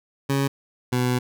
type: tone pair in turn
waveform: 20% pulse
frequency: 138 / 124.66 Hz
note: C#3 / B2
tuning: -7 / +17 cents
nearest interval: major second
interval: 176 cents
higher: first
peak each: -15 dBFS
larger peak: neither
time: 0.29-0.48 / 0.92-1.19 s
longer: second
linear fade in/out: 10 ms
effects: none